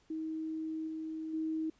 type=tone with level steps; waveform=sine; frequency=317.3 Hz; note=D#4; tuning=34 cents sharp; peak=-35 / -37 / -32 dBFS; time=0.1-1.7 s; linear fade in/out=5 ms; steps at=0.87 / 1.33 s; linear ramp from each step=10 ms; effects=pink hiss -69 dBFS RMS until 1.79 s + resampled to 16000 Hz